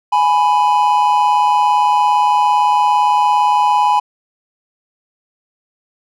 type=tone pair together; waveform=triangle; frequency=834.4 / 992 Hz; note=G#5 / B5; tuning=+8 / +7 cents; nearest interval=minor third; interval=299 cents; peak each=-11 / -11 dBFS; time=0.12-4 s; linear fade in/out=10 ms; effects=none